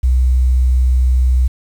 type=tone; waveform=sine; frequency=63.2 Hz; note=B1; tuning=41 cents sharp; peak=-9 dBFS; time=0.03-1.48 s; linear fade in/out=10 ms; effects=7-bit